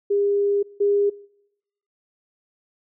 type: tone pair in turn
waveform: sine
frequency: 404.2 / 405.6 Hz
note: G#4 / G#4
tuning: -47 / -41 cents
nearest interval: unison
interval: 6 cents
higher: second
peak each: -17 / -16 dBFS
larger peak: second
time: 0.1-0.63 / 0.8-1.1 s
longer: first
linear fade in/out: 10 ms
effects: noise-tail reverb RT60 0.8 s tail -23 dB re dry